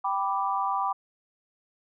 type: chord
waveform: sine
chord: G major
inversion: none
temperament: equal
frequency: 784 / 987.8 / 1174.7 Hz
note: G5 / B5 / D6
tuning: 0 / 0 / 0 cents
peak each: -29 dBFS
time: 0.04-0.93 s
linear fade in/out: 10 ms
effects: none